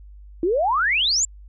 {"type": "exponential sweep", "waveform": "sine", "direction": "up", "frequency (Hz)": [321, 7570], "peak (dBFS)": -17, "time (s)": [0.43, 1.25], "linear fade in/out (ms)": 2, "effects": ["added 50 Hz sine -40 dBFS peak until 1.48 s"]}